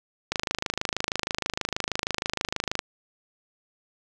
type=click train; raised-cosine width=0.2 ms; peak=-8 dBFS; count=66; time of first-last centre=0.32-2.791 s; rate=26.3 Hz; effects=none